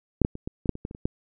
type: clicks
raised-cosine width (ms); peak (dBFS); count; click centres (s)
3; -7 / -7 / -23 / -18 / -19 / -7 / -24 / -18 / -26 / -28 / -11; 11; 0.217 / 0.249 / 0.354 / 0.475 / 0.658 / 0.693 / 0.754 / 0.851 / 0.911 / 0.949 / 1.055
effects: none